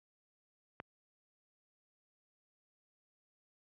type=click; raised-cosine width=0.5 ms; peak=-27 dBFS; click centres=0.801 s; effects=high-pass 80 Hz 12 dB/octave